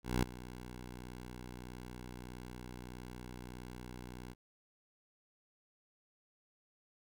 10% pulse tone with ADSR envelope, 61.6 Hz, B1, 4 cents flat, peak -20 dBFS, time 0.03-4.35 s, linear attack 200 ms, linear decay 5 ms, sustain -18 dB, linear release 37 ms, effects none

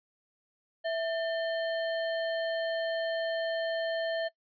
sine tone with sample-and-hold, 658 Hz, E5, 3 cents flat, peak -28 dBFS, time 0.84-4.29 s, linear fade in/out 20 ms, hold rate 2450 Hz, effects noise-tail reverb RT60 0.1 s tail -23 dB re dry + resampled to 11025 Hz

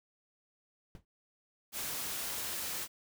brown noise with exponential decay, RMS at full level -45 dBFS, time 0.95-1.05 s, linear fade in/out 1 ms, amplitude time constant 21 ms
white noise, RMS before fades -38 dBFS, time 1.72-2.88 s, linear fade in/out 50 ms
effects none

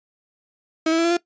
35% pulse tone with pitch steps, 320.5 / 326.9 / 333.3 / 340 / 346.7 Hz, E4 / E4 / E4 / F4 / F4, -49 / -14 / +19 / -46 / -13 cents, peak -15 dBFS, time 0.86-1.17 s, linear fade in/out 5 ms, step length 62 ms, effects noise-tail reverb RT60 0.1 s tail -19 dB re dry + resampled to 16000 Hz

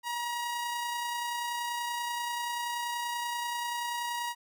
sawtooth tone with amplitude modulation, 954 Hz, A#5, 40 cents sharp, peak -27 dBFS, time 0.03-4.35 s, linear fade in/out 50 ms, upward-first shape sine, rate 30.4 Hz, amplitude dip 25%, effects none

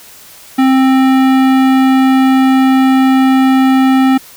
sine tone with hard clipping, 263.6 Hz, C4, 13 cents sharp, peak -8 dBFS, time 0.58-4.18 s, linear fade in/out 10 ms, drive 17 dB, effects white hiss -37 dBFS RMS until 4.36 s

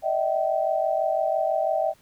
sine tone cluster, 601 / 647 / 770 Hz, D5 / E5 / G5, +40 / -32 / -31 cents, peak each -27 / -24 / -26 dBFS, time 0.02-1.94 s, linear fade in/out 50 ms, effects pink hiss -59 dBFS RMS until 2.01 s

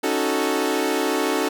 sawtooth chord, D# half-diminished seventh, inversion third, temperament equal, 277.2 / 311.1 / 370 / 440 Hz, C#4 / D#4 / F#4 / A4, 0 / 0 / 0 / 0 cents, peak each -22 / -22 / -22 / -21 dBFS, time 0.03-1.49 s, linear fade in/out 10 ms, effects none

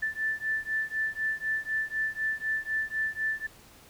sine beating tone pair, 1760 / 1764 Hz, A6 / A6, 0 / +4 cents, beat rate 4 Hz, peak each -31 dBFS, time 0.02-3.47 s, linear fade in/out 10 ms, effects pink hiss -54 dBFS RMS until 3.89 s

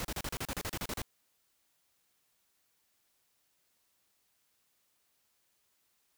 pink noise bursts, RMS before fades -37 dBFS, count 13, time 0-1.018 s, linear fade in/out 0 ms, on 46 ms, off 35 ms, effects white hiss -75 dBFS RMS until 6.17 s

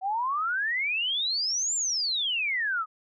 sine exponential two-way sweep, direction up then down, 740 to 7450 to 1231 Hz, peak -25 dBFS, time 0.01-2.86 s, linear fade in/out 50 ms, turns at 1.75 s, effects none

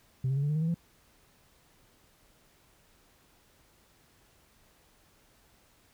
sine tone with pitch steps, 130.1 / 135.08 / 140.25 / 145.61 / 151.18 / 156.97 / 162.97 / 169.21 Hz, C3 / C#3 / C#3 / D3 / D#3 / D#3 / E3 / E3, -9 / -44 / +21 / -14 / -49 / +16 / -19 / +46 cents, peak -24 dBFS, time 0.24-0.744 s, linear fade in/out 5 ms, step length 63 ms, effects tanh soft clip ceiling -24 dBFS + pink hiss -64 dBFS RMS until 5.93 s

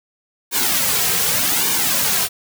white noise with flanger, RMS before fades -18 dBFS, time 0.51-2.29 s, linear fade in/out 50 ms, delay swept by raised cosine 1.5 to 3.5 ms, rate 0.85 Hz, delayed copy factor -0.75, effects none

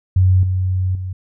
sine tone with level steps, 92.8 Hz, F#2, 6 cents sharp, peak -9 / -15 / -22 dBFS, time 0.16-1.13 s, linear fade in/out 5 ms, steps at 0.43 / 0.95 s, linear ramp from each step 2 ms, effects none

